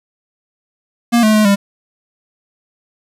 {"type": "tone with pitch steps", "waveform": "square", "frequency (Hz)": [236.1, 215.8, 213.8, 199.8], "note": ["A#3", "A3", "A3", "G3"], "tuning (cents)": [22, -33, -49, 33], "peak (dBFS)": -9, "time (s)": [1.12, 1.56], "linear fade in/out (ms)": 20, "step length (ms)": 110, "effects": ["resampled to 32000 Hz", "7-bit"]}